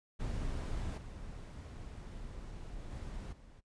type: noise with level steps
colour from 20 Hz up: brown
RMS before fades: -38 / -46 / -43 / -55 dBFS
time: 0.19-3.61 s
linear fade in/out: 20 ms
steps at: 0.97 / 2.9 / 3.32 s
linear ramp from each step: 10 ms
effects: noise-tail reverb RT60 0.1 s tail -21 dB re dry + resampled to 22050 Hz